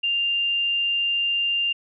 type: tone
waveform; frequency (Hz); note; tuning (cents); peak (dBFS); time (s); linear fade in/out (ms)
sine; 2794; F7; 0; -20; 0.03-1.73; 10
effects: none